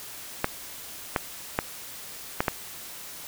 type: clicks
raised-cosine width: 0.5 ms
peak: -7 dBFS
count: 5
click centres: 0.444 / 1.162 / 1.589 / 2.405 / 2.482 s
effects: white hiss -41 dBFS RMS until 3.27 s